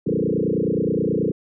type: tone with frequency modulation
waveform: sine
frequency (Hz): 313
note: D#4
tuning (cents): +10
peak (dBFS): -18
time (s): 0.06-1.32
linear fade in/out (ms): 10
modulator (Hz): 29.4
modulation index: 5.8
effects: none